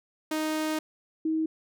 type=tone pair in turn; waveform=sawtooth / sine; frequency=311.1 / 317.6 Hz; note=D#4 / D#4; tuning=0 / +36 cents; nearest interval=unison; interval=36 cents; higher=second; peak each=-23 / -24 dBFS; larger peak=first; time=0.31-0.79 / 1.25-1.46 s; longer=first; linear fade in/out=5 ms; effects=none